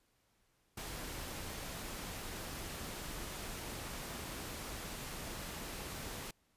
pink noise, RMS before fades -44 dBFS, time 0.77-6.31 s, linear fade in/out 5 ms, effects pink hiss -75 dBFS RMS until 6.56 s + resampled to 32000 Hz

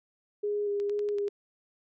sine tone with vibrato, 410 Hz, G#4, 22 cents flat, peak -27 dBFS, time 0.43-1.29 s, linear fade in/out 10 ms, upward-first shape square, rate 2.1 Hz, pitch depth 15 cents each way
click train, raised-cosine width 0.2 ms, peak -31 dBFS, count 6, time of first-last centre 0.8-1.281 s, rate 10.4 Hz
effects none

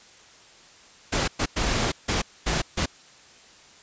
pink noise bursts at uneven times, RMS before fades -24 dBFS, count 6, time 1.12-1.28 / 1.39-1.46 / 1.56-1.92 / 2.08-2.22 / 2.46-2.62 / 2.77-2.86 s, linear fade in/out 10 ms, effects white hiss -51 dBFS RMS until 3.82 s + resampled to 16000 Hz

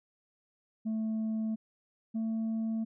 sine tone pair in turn, 220 / 223.3 Hz, A3 / A3, 0 / +26 cents, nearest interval unison, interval 26 cents, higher second, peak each -27 dBFS, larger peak neither, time 0.85-1.56 / 2.14-2.85 s, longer neither, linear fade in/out 20 ms, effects tanh soft clip ceiling -29 dBFS

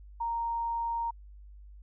sine tone, 930 Hz, A#5, 4 cents flat, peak -29 dBFS, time 0.2-1.11 s, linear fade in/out 10 ms, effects added 50 Hz sine -47 dBFS peak until 1.82 s

